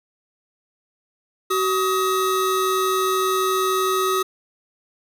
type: tone pair together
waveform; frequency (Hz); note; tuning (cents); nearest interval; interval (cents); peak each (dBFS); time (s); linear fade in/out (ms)
square; 377.7 / 1263.8; F#4 / D#6; +36 / +27; octave + major sixth; 2091; -22; 1.5-4.23; 10
effects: none